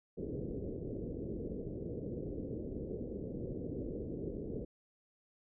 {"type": "low-pass noise", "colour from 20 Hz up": "white", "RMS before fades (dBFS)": -41, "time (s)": [0.17, 4.65], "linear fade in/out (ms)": 10, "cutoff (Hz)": 490, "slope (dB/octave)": 48, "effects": []}